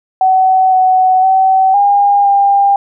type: tone with pitch steps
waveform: sine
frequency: 754 / 747 / 762 / 808 / 799 Hz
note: F#5 / F#5 / G5 / G#5 / G5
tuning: +32 / +16 / -49 / -48 / +33 cents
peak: -6 dBFS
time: 0.21-2.76 s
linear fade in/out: 2 ms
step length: 510 ms
effects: none